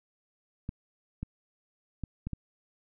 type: clicks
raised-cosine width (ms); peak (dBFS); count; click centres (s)
5; -22; 5; 0.691 / 1.23 / 2.037 / 2.27 / 2.333
effects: none